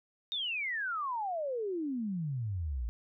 sine exponential sweep, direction down, 3730 to 54 Hz, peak -32 dBFS, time 0.32-2.89 s, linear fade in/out 0 ms, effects none

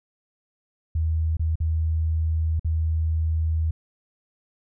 sine tone with dropouts, 80 Hz, D#2, 49 cents sharp, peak -20 dBFS, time 0.95-3.71 s, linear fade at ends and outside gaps 5 ms, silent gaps 1.37-1.395 / 1.556-1.602 / 2.596-2.646 s, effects none

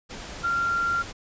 sine tone in noise, 1383 Hz, F6, 17 cents flat, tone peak -22 dBFS, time 0.43-1.03 s, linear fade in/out 20 ms, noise pink, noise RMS -38 dBFS, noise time 0.09-1.13 s, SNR +13 dB, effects resampled to 16000 Hz

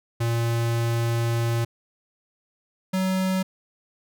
square tone pair in turn, 116.54 / 187.93 Hz, A#2 / F#3, 0 / +27 cents, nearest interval minor sixth, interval 827 cents, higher second, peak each -22 dBFS, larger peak neither, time 0.2-1.65 / 2.93-3.43 s, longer first, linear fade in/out 10 ms, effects none

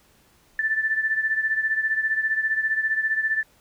sine beating tone pair, 1760 / 1775 Hz, A6 / A6, 0 / +15 cents, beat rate 15 Hz, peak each -22 / -27 dBFS, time 0.59-3.43 s, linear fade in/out 2 ms, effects pink hiss -59 dBFS RMS until 3.6 s

